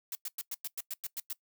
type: noise bursts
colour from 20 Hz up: blue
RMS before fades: -37 dBFS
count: 10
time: 0.12-1.33 s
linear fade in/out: 2 ms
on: 31 ms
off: 100 ms
effects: noise-tail reverb RT60 0.1 s tail -21 dB re dry